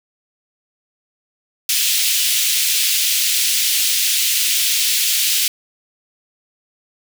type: high-pass noise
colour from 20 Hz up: pink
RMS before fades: -17 dBFS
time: 1.69-5.48 s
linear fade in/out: 2 ms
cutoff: 2700 Hz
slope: 24 dB/octave
effects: none